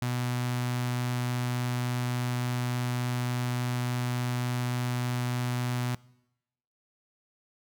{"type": "tone with notch filter", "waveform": "sawtooth", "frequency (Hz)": 123.47, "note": "B2", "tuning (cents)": 0, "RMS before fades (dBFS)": -30, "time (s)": [0.02, 5.95], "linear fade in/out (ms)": 0, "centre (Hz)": 450, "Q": 1.4, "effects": ["noise-tail reverb RT60 0.9 s tail -23 dB re dry"]}